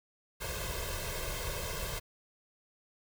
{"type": "noise with comb filter", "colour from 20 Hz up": "pink", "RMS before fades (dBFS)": -37, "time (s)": [0.4, 2], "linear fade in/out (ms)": 20, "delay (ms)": 1.9, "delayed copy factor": 1, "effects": []}